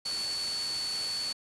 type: tone in noise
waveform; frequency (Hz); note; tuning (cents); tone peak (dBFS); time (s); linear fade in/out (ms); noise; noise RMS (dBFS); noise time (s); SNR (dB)
sine; 4455; C#8; +8; -31; 0.05-1.33; 10; white; -38; 0.05-1.33; +4
effects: resampled to 24000 Hz